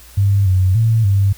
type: tone with pitch steps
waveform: sine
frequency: 99.5 / 93.1 / 112.6 / 98.7 Hz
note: G2 / F#2 / A2 / G2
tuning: +26 / +11 / +40 / +12 cents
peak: -10 dBFS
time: 0.17-1.33 s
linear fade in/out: 10 ms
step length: 290 ms
effects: added 60 Hz sine -42 dBFS peak until 1.37 s + white hiss -43 dBFS RMS until 1.37 s